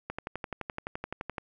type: click train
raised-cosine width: 0.5 ms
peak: -19 dBFS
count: 16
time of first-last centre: 0.1-1.382 s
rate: 11.7 Hz
effects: none